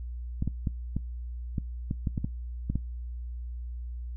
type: clicks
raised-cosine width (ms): 5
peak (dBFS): -16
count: 11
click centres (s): 0.424 / 0.476 / 0.672 / 0.966 / 1.582 / 1.911 / 2.072 / 2.178 / 2.245 / 2.7 / 2.756
effects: noise-tail reverb RT60 0.2 s tail -23 dB re dry + added 60 Hz sine -34 dBFS peak until 4.16 s